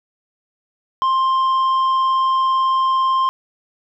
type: tone with tanh clipping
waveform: sine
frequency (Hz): 1053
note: C6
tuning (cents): +11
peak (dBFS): -15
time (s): 1.02-3.29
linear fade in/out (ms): 0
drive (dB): 5
effects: none